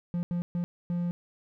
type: tone bursts at uneven times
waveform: triangle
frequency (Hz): 174.3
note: F3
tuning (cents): -3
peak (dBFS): -25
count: 4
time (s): 0.14-0.23 / 0.31-0.42 / 0.55-0.64 / 0.9-1.11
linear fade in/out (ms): 0
effects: none